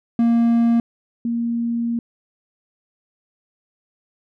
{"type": "tone pair in turn", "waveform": ["triangle", "sine"], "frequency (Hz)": [233.1, 234], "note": ["A#3", "A#3"], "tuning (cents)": [0, 7], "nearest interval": "unison", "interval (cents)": 7, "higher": "second", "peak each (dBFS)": [-11, -19], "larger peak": "first", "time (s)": [[0.19, 0.8], [1.25, 1.99]], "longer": "second", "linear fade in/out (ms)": 2, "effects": []}